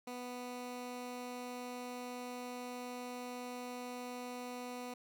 15% pulse tone, 247.2 Hz, B3, 2 cents sharp, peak -36 dBFS, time 0.07-4.94 s, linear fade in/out 5 ms, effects none

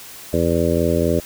harmonic tone, 84 Hz, E2, 33 cents sharp, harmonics 1 / 2 / 3 / 4 / 5 / 6 / 7, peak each -23 / -23 / -23 / -23 / -23 / -23 / -23 dBFS, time 0.33-1.2 s, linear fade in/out 5 ms, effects white hiss -38 dBFS RMS until 1.25 s

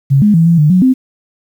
sine tone with pitch steps, 137.4 / 208.6 / 164.6 / 168.7 / 150 / 183.3 / 258.9 Hz, C#3 / G#3 / E3 / E3 / D3 / F#3 / C4, -15 / +8 / -2 / +40 / +37 / -16 / -18 cents, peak -5 dBFS, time 0.1-0.94 s, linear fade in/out 20 ms, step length 120 ms, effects 7-bit

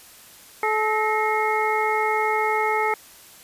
harmonic tone with a mistuned harmonic, 431.8 Hz, A4, 33 cents flat, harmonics 1 / 2 / 3 / 4 / 5, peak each -25 / -23 / -27 / -32 / -26 dBFS, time 0.63-2.94 s, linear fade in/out 2 ms, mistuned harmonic 4, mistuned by +120 cents, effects white hiss -47 dBFS RMS until 3.43 s + resampled to 32000 Hz

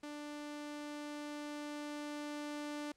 sawtooth tone with level ramp, 295.1 Hz, D4, 8 cents sharp, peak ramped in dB -40 to -36 dBFS, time 0.03-2.92 s, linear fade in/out 5 ms, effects pink hiss -75 dBFS RMS until 2.96 s + low-pass 9000 Hz 12 dB/octave

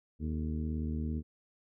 harmonic tone with a mistuned harmonic, 77.78 Hz, D#2, in tune, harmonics 1 / 2 / 3 / 4 / 5 / 6, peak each -34 / -40 / -37 / -45 / -52 / -52 dBFS, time 0.19-1.23 s, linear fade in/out 50 ms, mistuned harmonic 6, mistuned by -90 cents, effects none

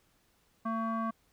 square tone with low-pass filter, 225.1 Hz, A3, 40 cents sharp, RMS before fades -33 dBFS, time 0.65-1.11 s, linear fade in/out 10 ms, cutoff 1200 Hz, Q 5, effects pink hiss -70 dBFS RMS until 1.32 s

